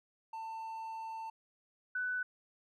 triangle / sine tone pair in turn, 894 / 1495.3 Hz, A5 / F#6, +27 / +18 cents, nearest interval major sixth, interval 891 cents, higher second, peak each -38 / -33 dBFS, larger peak second, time 0.33-1.3 / 1.95-2.23 s, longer first, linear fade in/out 5 ms, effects none

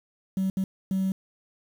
sine tone bursts at uneven times, 190.5 Hz, G3, 49 cents flat, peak -21 dBFS, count 3, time 0.37-0.5 / 0.57-0.64 / 0.91-1.12 s, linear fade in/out 2 ms, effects tanh soft clip ceiling -21 dBFS + 8-bit

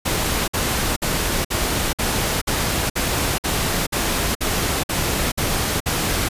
pink noise bursts, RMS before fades -21 dBFS, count 13, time 0.05-6.288 s, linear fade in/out 10 ms, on 430 ms, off 54 ms, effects resampled to 32000 Hz

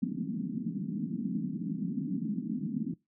pink band-pass noise, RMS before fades -34 dBFS, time 0.02-2.94 s, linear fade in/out 5 ms, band 170 to 270 Hz, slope 48 dB/octave, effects noise-tail reverb RT60 0.2 s tail -20 dB re dry

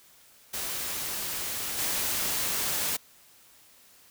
white noise with level steps, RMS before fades -33 / -29 dBFS, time 0.53-2.97 s, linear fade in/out 10 ms, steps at 1.77 s, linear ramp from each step 20 ms, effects white hiss -57 dBFS RMS until 4.1 s

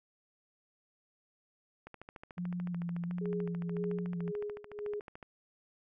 click train, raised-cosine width 0.5 ms, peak -32 dBFS, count 47, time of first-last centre 1.87-5.228 s, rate 13.7 Hz
sine tone with vibrato, 174.61 Hz, F3, in tune, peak -34 dBFS, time 2.37-4.32 s, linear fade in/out 20 ms, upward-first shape square, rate 1.4 Hz, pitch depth 23 cents each way
sine tone with tremolo, 415.3 Hz, G#4, in tune, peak -34 dBFS, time 3.21-5 s, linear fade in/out 5 ms, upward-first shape sine, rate 1.9 Hz, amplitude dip 90%
effects none

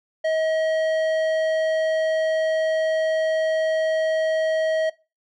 square tone with low-pass filter, 636 Hz, D#5, 38 cents sharp, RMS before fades -22 dBFS, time 0.24-4.9 s, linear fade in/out 10 ms, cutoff 3200 Hz, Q 0.51, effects noise-tail reverb RT60 0.3 s tail -21 dB re dry

